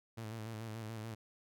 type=tone with vibrato; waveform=sawtooth; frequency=111 Hz; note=A2; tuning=16 cents sharp; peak=-38 dBFS; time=0.17-1.15 s; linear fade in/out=10 ms; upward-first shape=square; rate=6.9 Hz; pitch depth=46 cents each way; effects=none